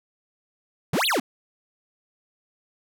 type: exponential two-way sweep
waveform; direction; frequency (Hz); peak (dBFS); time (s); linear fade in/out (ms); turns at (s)
square; up then down; 114.5 to 4523 to 207.7; -21; 0.93-1.2; 5; 1.06
effects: none